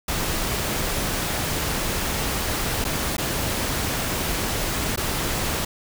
pink noise with dropouts, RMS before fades -25 dBFS, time 0.08-5.65 s, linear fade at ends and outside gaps 5 ms, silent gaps 2.843-2.849 / 3.168-3.181 / 4.961-4.974 s, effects none

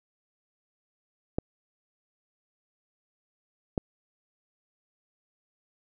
clicks, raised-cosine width 2 ms, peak -13 dBFS, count 2, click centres 1.385 / 3.778 s, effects none

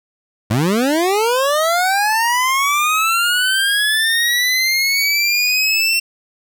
25% pulse linear sweep, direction up, 98 to 2720 Hz, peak -10 dBFS, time 0.5-6 s, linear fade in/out 10 ms, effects none

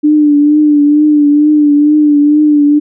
sine tone with vibrato, 296.4 Hz, D4, 16 cents sharp, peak -4 dBFS, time 0.03-2.8 s, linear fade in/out 20 ms, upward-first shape triangle, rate 2.2 Hz, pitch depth 46 cents each way, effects none

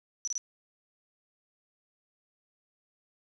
sine tone bursts, 5920 Hz, F#8, in tune, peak -30 dBFS, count 3, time 0.25-0.379 s, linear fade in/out 0 ms, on 25 ms, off 27 ms, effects none

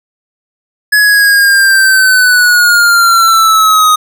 square linear sweep, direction down, 1695 to 1244.5 Hz, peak -5 dBFS, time 0.92-3.96 s, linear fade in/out 10 ms, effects none

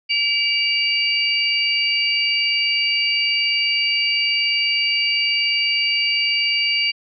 sine tone cluster, 2308 / 2821 / 4642 Hz, D7 / F7 / D8, -31 / +17 / -21 cents, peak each -21 dBFS, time 0.09-6.92 s, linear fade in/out 20 ms, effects none

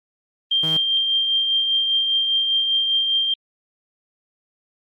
sine tone with tremolo, 3177 Hz, G7, 23 cents sharp, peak -15 dBFS, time 0.51-3.34 s, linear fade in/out 5 ms, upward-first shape triangle, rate 5 Hz, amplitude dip 40%
sawtooth tone, 159.9 Hz, D#3, 48 cents sharp, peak -23 dBFS, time 0.63-0.77 s, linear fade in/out 5 ms
effects Opus 24 kbps

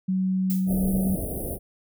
sine tone with pitch glide, 187.5 to 190.01 Hz, F#3 to F#3, +23 to +46 cents, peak -21 dBFS, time 0.08-1.16 s, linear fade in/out 10 ms, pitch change +23 cents, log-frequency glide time 0.72-0.84 s
violet noise with exponential decay, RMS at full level -31 dBFS, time 0.5-0.8 s, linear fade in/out 0 ms, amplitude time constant 64 ms
pink band-stop noise, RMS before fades -30 dBFS, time 0.66-1.59 s, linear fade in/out 50 ms, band 720 to 9400 Hz, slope 96 dB/octave
effects none

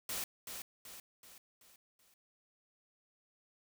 white noise with echo, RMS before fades -39 dBFS, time 0.09-0.24 s, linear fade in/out 2 ms, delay 380 ms, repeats 5, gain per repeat -6 dB, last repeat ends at 2.14 s, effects none

